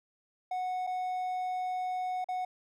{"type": "tone with dropouts", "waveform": "triangle", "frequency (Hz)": 736, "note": "F#5", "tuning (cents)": -9, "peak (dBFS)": -29, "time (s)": [0.51, 2.45], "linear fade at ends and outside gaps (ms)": 5, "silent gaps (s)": [[0.868, 0.872], [2.244, 2.286]], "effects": []}